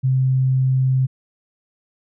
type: tone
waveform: sine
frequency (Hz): 130.81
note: C3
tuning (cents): 0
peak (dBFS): -14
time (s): 0.03-1.07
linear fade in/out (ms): 20
effects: none